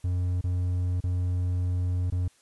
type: tone with dropouts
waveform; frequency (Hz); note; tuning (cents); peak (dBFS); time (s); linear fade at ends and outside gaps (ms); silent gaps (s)
triangle; 90; F#2; -47; -22; 0.04-2.28; 5; 0.411-0.44 / 1.005-1.038 / 2.102-2.121
effects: white hiss -62 dBFS RMS until 2.41 s + resampled to 24000 Hz